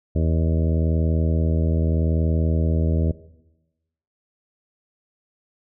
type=harmonic tone with a mistuned harmonic; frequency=80.8 Hz; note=E2; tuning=34 cents flat; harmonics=1 / 2 / 3 / 4 / 5 / 6 / 7 / 8; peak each=-19 / -25 / -29 / -31 / -33 / -35 / -36 / -37 dBFS; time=0.15-3.12 s; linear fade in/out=10 ms; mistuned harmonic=8; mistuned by=-46 cents; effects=noise-tail reverb RT60 1.0 s tail -17 dB re dry